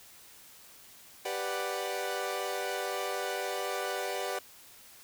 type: chord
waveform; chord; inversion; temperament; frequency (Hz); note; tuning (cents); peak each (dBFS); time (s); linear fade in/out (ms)
sawtooth; G major seventh; none; equal; 392 / 493.9 / 587.3 / 740; G4 / B4 / D5 / F#5; 0 / 0 / 0 / 0; -34; 1.25-4.39; 5
effects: white hiss -54 dBFS RMS until 5.03 s